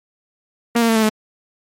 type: tone with pitch steps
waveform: sawtooth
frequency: 235 / 230 / 225.2 / 220.4 / 215.7 Hz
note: A#3 / A#3 / A3 / A3 / A3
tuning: +14 / -23 / +40 / +3 / -34 cents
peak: -9 dBFS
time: 0.75-1.095 s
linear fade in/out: 10 ms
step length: 69 ms
effects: MP3 64 kbps